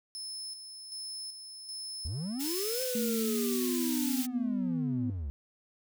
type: tone with tremolo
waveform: 30% pulse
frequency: 5240 Hz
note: E8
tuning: 11 cents flat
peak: -34 dBFS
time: 0.15-2.91 s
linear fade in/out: 0 ms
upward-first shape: square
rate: 1.3 Hz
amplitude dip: 50%
type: linear two-way sweep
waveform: triangle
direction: up then down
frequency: 65.41 to 517 to 65.41 Hz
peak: -31 dBFS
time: 2.05-5.3 s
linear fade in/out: 0 ms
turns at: 2.82 s
type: high-pass noise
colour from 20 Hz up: white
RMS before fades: -37 dBFS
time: 2.39-4.27 s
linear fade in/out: 20 ms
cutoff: 2500 Hz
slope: 12 dB/octave
type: tone with pitch glide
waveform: sine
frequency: 223.5 to 250.9 Hz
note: A3 to B3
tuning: +27 to +28 cents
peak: -30 dBFS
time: 2.95-5.1 s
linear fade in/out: 2 ms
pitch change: +201 cents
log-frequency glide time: 3.23-3.64 s
effects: none